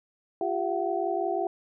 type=tone cluster; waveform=sine; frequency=349.1 / 394.8 / 681 / 752 Hz; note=F4 / G4 / F5 / F#5; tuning=-1 / +12 / -44 / +28 cents; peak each=-31 dBFS; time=0.41-1.47 s; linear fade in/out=2 ms; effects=none